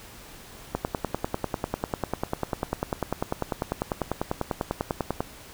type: click train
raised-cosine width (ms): 1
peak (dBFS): -11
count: 46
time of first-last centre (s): 0.75-5.205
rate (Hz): 10.1
effects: pink hiss -46 dBFS RMS until 5.53 s